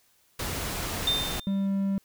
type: noise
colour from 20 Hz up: pink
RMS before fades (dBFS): -32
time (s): 0.39-1.4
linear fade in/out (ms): 5
type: tone with exponential decay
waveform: sine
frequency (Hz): 3600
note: A7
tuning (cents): +39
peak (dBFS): -20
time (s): 1.07-1.67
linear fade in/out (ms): 5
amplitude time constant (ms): 130
type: tone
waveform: triangle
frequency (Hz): 196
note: G3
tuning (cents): 0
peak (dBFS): -22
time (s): 1.47-1.98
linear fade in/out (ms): 0
effects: white hiss -65 dBFS RMS until 2.04 s